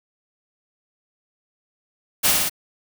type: noise with echo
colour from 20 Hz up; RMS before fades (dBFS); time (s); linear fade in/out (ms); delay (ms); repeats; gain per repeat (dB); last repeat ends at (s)
white; -17; 2.23-2.32; 20; 59; 3; -2; 2.497
effects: none